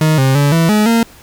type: tone with pitch steps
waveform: 40% pulse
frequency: 156.1 / 133.1 / 143.3 / 164.9 / 211.9 / 230 Hz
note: D#3 / C3 / D3 / E3 / G#3 / A#3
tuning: +6 / +30 / -42 / +1 / +35 / -23 cents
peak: -8 dBFS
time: 0.01-1.03 s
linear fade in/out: 2 ms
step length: 170 ms
effects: pink hiss -41 dBFS RMS until 1.22 s